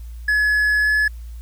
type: tone with pitch glide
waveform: triangle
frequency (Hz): 1699 to 1708.8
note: G#6 to G#6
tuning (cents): +39 to +49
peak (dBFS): -13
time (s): 0.28-1.08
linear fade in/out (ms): 5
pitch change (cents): +10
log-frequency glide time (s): 0.81-0.89
effects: added 58 Hz sine -31 dBFS peak until 1.41 s + white hiss -55 dBFS RMS until 1.41 s